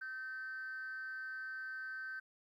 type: tone with frequency modulation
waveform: sine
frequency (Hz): 1544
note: G6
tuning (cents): -27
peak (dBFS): -40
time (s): 0.01-2.2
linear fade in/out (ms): 10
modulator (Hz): 258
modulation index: 0.32
effects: tanh soft clip ceiling -38 dBFS + 13-bit